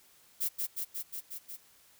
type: noise with echo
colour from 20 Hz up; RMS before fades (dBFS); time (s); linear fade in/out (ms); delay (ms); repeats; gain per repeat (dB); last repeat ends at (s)
violet; -31; 0.4-0.49; 20; 180; 6; -2; 1.57
effects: white hiss -62 dBFS RMS until 1.99 s